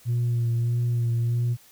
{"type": "tone with vibrato", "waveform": "sine", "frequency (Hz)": 118.6, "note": "A#2", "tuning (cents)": 30, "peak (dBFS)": -19, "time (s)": [0.05, 1.57], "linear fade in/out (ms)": 50, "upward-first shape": "sine", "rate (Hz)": 1.6, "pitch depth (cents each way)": 24, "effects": ["tanh soft clip ceiling -19 dBFS", "white hiss -54 dBFS RMS until 1.71 s"]}